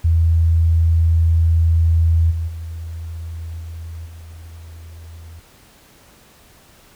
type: tone with level steps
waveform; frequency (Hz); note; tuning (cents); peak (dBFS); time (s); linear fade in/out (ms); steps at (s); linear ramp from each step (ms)
sine; 82.41; E2; 0; -11 / -19 / -26 / -28 / -34; 0.04-5.4; 10; 2.3 / 2.47 / 3.59 / 4.05; 20
effects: pink hiss -49 dBFS RMS until 6.95 s